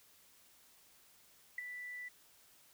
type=tone with ADSR envelope; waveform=sine; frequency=1975.5 Hz; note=B6; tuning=in tune; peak=-34 dBFS; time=1.58-2.09 s; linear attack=4 ms; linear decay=13 ms; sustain=-9 dB; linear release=13 ms; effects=white hiss -65 dBFS RMS until 2.73 s